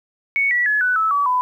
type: tone with pitch steps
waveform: sine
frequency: 2221 / 1944.7 / 1702.8 / 1490.9 / 1305.4 / 1143 / 1000.8 Hz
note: C#7 / B6 / G#6 / F#6 / E6 / D6 / B5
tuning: +3 / -27 / +43 / +13 / -17 / -47 / +23 cents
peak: -15 dBFS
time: 0.36-1.41 s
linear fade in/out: 0 ms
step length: 150 ms
effects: 9-bit